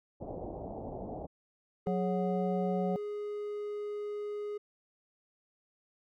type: low-pass noise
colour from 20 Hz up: white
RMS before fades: -41 dBFS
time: 0.2-1.27 s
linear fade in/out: 20 ms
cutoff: 770 Hz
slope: 48 dB/octave
type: tone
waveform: triangle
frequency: 415.3 Hz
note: G#4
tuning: in tune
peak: -33 dBFS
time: 1.86-4.58 s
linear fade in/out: 10 ms
type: harmonic tone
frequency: 183.7 Hz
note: F#3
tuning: 12 cents flat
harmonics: 1 / 3 / 4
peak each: -31 / -36 / -37 dBFS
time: 1.87-2.96 s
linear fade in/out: 0 ms
effects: none